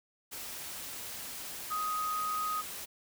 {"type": "tone in noise", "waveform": "sine", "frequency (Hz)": 1252, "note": "D#6", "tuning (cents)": 10, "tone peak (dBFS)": -31, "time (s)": [1.7, 2.62], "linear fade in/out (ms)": 20, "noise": "white", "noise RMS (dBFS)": -42, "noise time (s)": [0.31, 2.86], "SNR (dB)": 8, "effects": []}